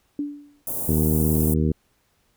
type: tone with exponential decay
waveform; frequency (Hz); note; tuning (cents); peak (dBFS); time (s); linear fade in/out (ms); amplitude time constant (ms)
sine; 290; D4; -22; -21; 0.19-0.62; 2; 92
type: band-stop noise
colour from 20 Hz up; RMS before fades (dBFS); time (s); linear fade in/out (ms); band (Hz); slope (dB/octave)
white; -28; 0.67-1.54; 2; 750 to 9700; 24
type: harmonic tone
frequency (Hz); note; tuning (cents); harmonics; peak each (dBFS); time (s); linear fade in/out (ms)
77.78; D#2; 0; 1 / 2 / 3 / 4 / 5 / 6; -23 / -22 / -24 / -28 / -29 / -33; 0.88-1.72; 5
effects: pink hiss -66 dBFS RMS until 2.36 s